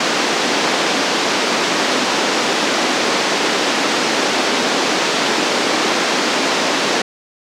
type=band-pass noise; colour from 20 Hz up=pink; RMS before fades=-17 dBFS; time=0-7.02 s; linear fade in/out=5 ms; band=240 to 6200 Hz; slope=24 dB/octave; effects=none